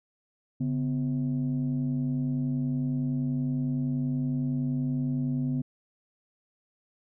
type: tone pair together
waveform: sine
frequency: 141.6 / 252.3 Hz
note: C#3 / B3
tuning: +37 / +37 cents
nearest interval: minor seventh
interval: 1000 cents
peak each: -27 dBFS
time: 0.6-5.62 s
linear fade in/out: 10 ms
effects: tanh soft clip ceiling -21 dBFS

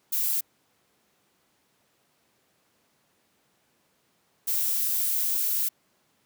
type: noise bursts at uneven times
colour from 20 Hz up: violet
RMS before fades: -26 dBFS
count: 2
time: 0.12-0.41 / 4.47-5.69 s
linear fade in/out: 10 ms
effects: pink hiss -68 dBFS RMS until 6.25 s + high-pass 150 Hz 12 dB/octave

